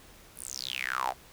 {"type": "tone with high-pass filter sweep", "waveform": "sawtooth", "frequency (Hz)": 64.2, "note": "C2", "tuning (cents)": -32, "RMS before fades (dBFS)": -34, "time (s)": [0.35, 1.14], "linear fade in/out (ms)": 50, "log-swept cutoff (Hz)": [12000, 670], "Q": 8.9, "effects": ["pink hiss -54 dBFS RMS until 1.32 s"]}